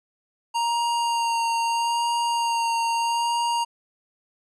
square tone with vibrato, 932.3 Hz, A#5, in tune, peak -22 dBFS, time 0.54-3.65 s, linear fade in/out 20 ms, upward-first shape sine, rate 0.78 Hz, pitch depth 16 cents each way, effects resampled to 22050 Hz

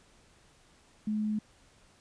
sine tone, 213.2 Hz, G#3, 46 cents sharp, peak -28 dBFS, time 1.07-1.39 s, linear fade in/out 5 ms, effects pink hiss -62 dBFS RMS until 2 s + resampled to 22050 Hz

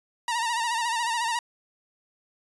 sawtooth tone with vibrato, 932.3 Hz, A#5, in tune, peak -21 dBFS, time 0.28-1.39 s, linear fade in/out 2 ms, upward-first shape sine, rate 14 Hz, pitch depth 70 cents each way, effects resampled to 24000 Hz

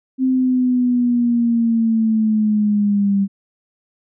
sine linear sweep, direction down, 261.6 to 196 Hz, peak -13 dBFS, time 0.18-3.28 s, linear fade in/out 50 ms, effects none

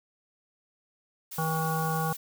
blue noise, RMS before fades -39 dBFS, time 1.31-2.17 s, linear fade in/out 10 ms
harmonic tone, 160.3 Hz, E3, 48 cents flat, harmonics 1 / 3 / 5 / 7 / 9, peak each -29 / -36 / -32 / -34 / -38 dBFS, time 1.38-2.13 s, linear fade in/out 5 ms
effects none

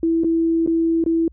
sine tone with dropouts, 329.6 Hz, E4, in tune, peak -15 dBFS, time 0.03-1.28 s, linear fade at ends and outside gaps 2 ms, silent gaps 0.236-0.244 / 0.663-0.674 / 1.04-1.062 s, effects added 61 Hz sine -43 dBFS peak until 1.32 s

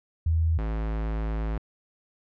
sine / square tone pair in turn, 81.3 / 54.26 Hz, E2 / A1, -23 / -23 cents, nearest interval perfect fifth, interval 700 cents, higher first, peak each -20 / -27 dBFS, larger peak first, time 0.26-0.58 / 0.58-1.58 s, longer second, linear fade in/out 5 ms, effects low-pass 2000 Hz 12 dB/octave

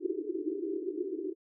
white band-pass noise, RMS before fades -35 dBFS, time 0-1.35 s, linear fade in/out 50 ms, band 310 to 400 Hz, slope 96 dB/octave, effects none

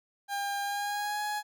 30% pulse tone with pitch glide, 803 to 837.6 Hz, G5 to G#5, +41 to +15 cents, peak -28 dBFS, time 0.28-1.43 s, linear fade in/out 50 ms, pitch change +74 cents, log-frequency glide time 0.62-1.22 s, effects none

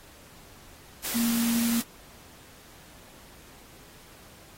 sine tone in noise, 233.1 Hz, A#3, in tune, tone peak -23 dBFS, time 1.14-1.81 s, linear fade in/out 20 ms, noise white, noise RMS -32 dBFS, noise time 1.03-1.83 s, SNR +6 dB, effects pink hiss -52 dBFS RMS until 4.57 s + AAC 48 kbps

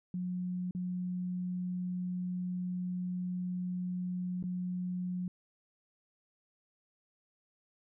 sine tone with dropouts, 180.6 Hz, F#3, 42 cents flat, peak -33 dBFS, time 0.14-5.28 s, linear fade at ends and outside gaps 2 ms, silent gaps 0.71-0.749 / 4.427-4.438 s, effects none

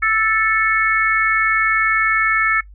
harmonic tone, 440 Hz, A4, in tune, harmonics 3 / 4 / 5, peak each -18 / -18 / -18 dBFS, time 0.02-2.61 s, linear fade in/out 10 ms, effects noise-tail reverb RT60 0.1 s tail -20 dB re dry + added 50 Hz sine -38 dBFS peak until 2.74 s

